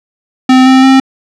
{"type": "tone with pitch steps", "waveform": "square", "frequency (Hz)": [258.2, 261.8, 265.5], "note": ["C4", "C4", "C4"], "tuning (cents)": [-23, 1, 25], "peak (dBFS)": -3, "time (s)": [0.49, 1], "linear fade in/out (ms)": 5, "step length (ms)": 170, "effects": ["low-pass 5000 Hz 12 dB/octave"]}